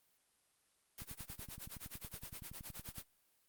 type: noise with tremolo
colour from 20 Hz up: white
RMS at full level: -47 dBFS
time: 0.98-3.04 s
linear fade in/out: 0 ms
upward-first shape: sine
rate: 9.6 Hz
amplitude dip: 95%
type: click train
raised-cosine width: 5 ms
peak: -38 dBFS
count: 22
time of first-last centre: 1.02-2.983 s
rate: 10.7 Hz
effects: white hiss -75 dBFS RMS until 3.48 s + Opus 32 kbps